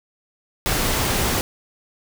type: noise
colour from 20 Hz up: pink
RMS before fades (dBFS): -21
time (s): 0.66-1.41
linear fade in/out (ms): 0
effects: none